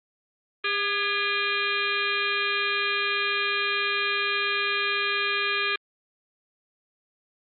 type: harmonic tone with a mistuned harmonic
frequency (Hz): 402.7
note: G4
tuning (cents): +47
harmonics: 1 / 3 / 4 / 5 / 6 / 7 / 8 / 9 / 10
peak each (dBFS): -34 / -31 / -29 / -39 / -28 / -39 / -33 / -37 / -35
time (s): 0.64-5.76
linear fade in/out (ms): 5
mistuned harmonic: 4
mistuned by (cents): +57
effects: Opus 32 kbps